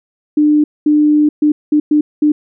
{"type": "tone bursts at uneven times", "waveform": "sine", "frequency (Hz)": 299.5, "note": "D4", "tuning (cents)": 34, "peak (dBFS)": -7, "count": 6, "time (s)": [[0.37, 0.64], [0.86, 1.29], [1.42, 1.52], [1.72, 1.8], [1.91, 2.01], [2.22, 2.32]], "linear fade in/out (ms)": 5, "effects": []}